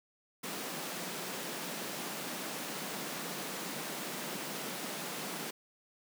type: high-pass noise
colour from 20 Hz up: pink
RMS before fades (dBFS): -40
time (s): 0.43-5.51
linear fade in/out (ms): 10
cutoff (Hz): 160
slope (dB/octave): 48
effects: none